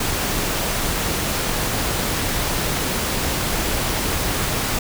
pink noise, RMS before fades -22 dBFS, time 0-4.79 s, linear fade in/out 5 ms, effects none

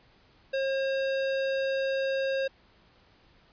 square tone, 538 Hz, C5, 48 cents sharp, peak -27 dBFS, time 0.53-2.48 s, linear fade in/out 10 ms, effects pink hiss -61 dBFS RMS until 3.52 s + resampled to 11025 Hz

